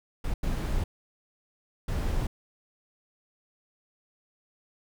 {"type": "noise bursts at uneven times", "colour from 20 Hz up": "brown", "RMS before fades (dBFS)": -28, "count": 3, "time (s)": [[0.24, 0.34], [0.43, 0.84], [1.88, 2.27]], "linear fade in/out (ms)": 5, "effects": []}